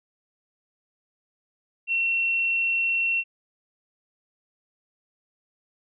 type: tone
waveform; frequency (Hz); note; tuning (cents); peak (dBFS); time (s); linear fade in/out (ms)
sine; 2718; F7; -48; -21; 1.87-3.24; 50
effects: none